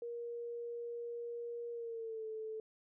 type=tone with pitch glide; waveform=sine; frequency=472.4 to 438.2 Hz; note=A#4 to A4; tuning=+23 to -7 cents; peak=-40 dBFS; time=0.02-2.6 s; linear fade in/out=2 ms; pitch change=-130 cents; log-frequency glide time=1.72-2.26 s; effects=none